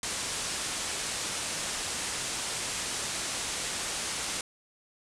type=low-pass noise; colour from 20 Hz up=white; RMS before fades=-34 dBFS; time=0.03-4.41 s; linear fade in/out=2 ms; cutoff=9600 Hz; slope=48 dB/octave; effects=none